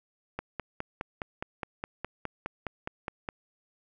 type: click train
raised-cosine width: 0.5 ms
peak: -18 dBFS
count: 15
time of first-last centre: 0.39-3.289 s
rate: 4.83 Hz
effects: none